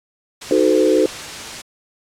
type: noise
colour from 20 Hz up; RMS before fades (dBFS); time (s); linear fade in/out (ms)
white; -30; 0.41-1.62; 10
type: chord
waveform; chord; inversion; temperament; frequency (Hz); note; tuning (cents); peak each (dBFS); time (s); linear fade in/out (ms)
sine; D# diminished seventh; none; equal with one note detuned; 311.1 / 370 / 440 / 511.3; D#4 / F#4 / A4 / C5; 0 / 0 / 0 / -40; -17; 0.51-1.06; 2
effects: low-pass 7000 Hz 12 dB/octave + AAC 64 kbps

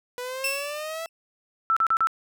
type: exponential sweep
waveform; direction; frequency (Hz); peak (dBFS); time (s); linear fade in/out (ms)
sawtooth; up; 489.9 to 665; -27; 0.18-1.06; 0
type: tone with exponential decay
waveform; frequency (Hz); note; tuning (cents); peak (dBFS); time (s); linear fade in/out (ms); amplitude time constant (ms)
sawtooth; 2678; E7; +27; -19; 0.44-1.09; 2; 140
type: tone bursts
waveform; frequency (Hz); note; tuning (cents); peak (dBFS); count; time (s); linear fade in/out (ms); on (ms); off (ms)
sine; 1328; E6; +12; -18; 4; 1.7-2.071; 0; 65; 37
effects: none

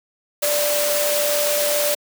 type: tone in noise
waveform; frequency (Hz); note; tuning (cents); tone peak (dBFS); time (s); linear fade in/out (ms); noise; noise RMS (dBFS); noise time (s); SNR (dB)
sine; 587; D5; -1; -20; 0.42-1.95; 10; white; -22; 0.42-1.95; -1
effects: high-pass 300 Hz 12 dB/octave

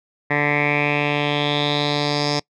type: tone with low-pass filter sweep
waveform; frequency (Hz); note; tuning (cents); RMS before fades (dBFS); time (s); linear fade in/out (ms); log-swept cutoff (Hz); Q
10% pulse; 146.2; D3; -7; -20; 0.3-2.4; 10; 1900 to 5300; 5.6
effects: noise-tail reverb RT60 0.1 s tail -24 dB re dry

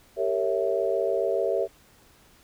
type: chord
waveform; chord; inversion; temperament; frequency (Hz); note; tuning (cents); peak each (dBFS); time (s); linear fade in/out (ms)
sine; G diminished seventh; none; equal with one note detuned; 392 / 458.9 / 554.4 / 659.3; G4 / Bb4 / Db5 / Fb5; 0 / -27 / 0 / 0; -28; 0.16-1.68; 50
effects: pink hiss -57 dBFS RMS until 2.43 s

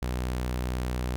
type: tone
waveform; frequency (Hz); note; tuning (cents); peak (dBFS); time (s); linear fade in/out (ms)
sawtooth; 62.1; B1; +10; -24; 0.02-1.16; 0
effects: none

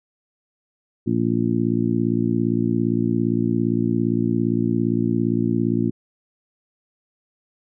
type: harmonic tone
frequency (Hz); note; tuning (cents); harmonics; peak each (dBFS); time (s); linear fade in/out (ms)
57.5; A#1; -23; 2 / 3 / 4 / 5 / 6; -25 / -26 / -22 / -24 / -25; 1.06-5.91; 20
effects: none

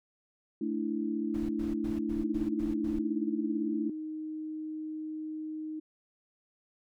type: chord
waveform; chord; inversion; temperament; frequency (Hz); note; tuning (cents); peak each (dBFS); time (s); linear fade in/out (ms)
sine; A suspended fourth; none; equal; 220 / 293.7 / 329.6; A3 / D4 / E4; 0 / 0 / 0; -34; 0.61-3.9; 5
type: noise bursts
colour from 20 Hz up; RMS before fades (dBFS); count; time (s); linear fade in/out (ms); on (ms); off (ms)
brown; -42; 7; 1.34-2.99; 5; 150; 100
type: tone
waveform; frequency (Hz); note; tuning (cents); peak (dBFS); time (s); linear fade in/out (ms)
sine; 311.1; D#4; 0; -35; 2.19-5.8; 10
effects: none

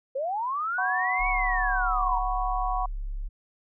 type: linear two-way sweep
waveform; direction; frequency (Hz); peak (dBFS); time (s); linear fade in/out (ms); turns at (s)
sine; up then down; 508 to 2258 to 904; -26; 0.15-2.19; 10; 1.28
type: chord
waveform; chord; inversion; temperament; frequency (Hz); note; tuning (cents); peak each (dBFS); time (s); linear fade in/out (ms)
sine; F# suspended fourth; none; equal; 740 / 987.8 / 1108.7; F#5 / B5 / C#6; 0 / 0 / 0; -28 / -32 / -31; 0.78-2.86; 5
type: tone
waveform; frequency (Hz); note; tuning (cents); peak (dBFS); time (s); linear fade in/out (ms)
sine; 34.65; C#1; 0; -29; 1.19-3.29; 20
effects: none

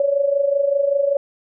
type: tone with amplitude modulation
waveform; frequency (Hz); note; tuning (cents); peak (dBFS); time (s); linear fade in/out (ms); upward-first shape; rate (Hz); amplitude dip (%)
sine; 562; C#5; +24; -12; 0-1.17; 2; sine; 25.2; 70
effects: none

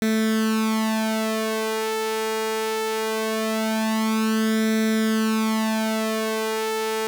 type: tone with flanger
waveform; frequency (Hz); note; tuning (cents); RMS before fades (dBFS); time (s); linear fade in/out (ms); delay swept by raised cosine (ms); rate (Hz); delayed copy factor
sawtooth; 220; A3; 0; -23; 0.02-7.07; 0; 0.52 to 2.42; 0.21; +0.8
effects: 9-bit

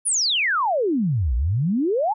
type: exponential two-way sweep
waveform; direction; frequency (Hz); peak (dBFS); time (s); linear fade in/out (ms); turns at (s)
sine; down then up; 10548 to 55.5 to 910; -18; 0.05-2.14; 20; 1.35
effects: none

